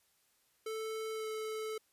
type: tone with pitch glide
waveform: square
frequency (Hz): 440 to 435.7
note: A4 to A4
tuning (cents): 0 to -17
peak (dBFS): -38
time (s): 0.66-1.78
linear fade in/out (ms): 5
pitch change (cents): -17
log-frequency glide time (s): 1.12-1.27
effects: white hiss -73 dBFS RMS until 1.92 s + resampled to 32000 Hz